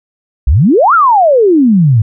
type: exponential two-way sweep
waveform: sine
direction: up then down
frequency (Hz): 54.5 to 1422 to 102.6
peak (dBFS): -4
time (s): 0.47-2.02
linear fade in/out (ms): 5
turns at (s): 0.94
effects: none